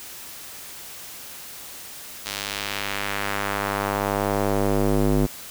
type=tone with band-pass filter sweep; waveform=square; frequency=50.3 Hz; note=G1; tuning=45 cents sharp; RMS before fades=-24 dBFS; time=2.25-5.27 s; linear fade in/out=20 ms; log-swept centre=4700 to 280 Hz; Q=1; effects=white hiss -39 dBFS RMS until 5.5 s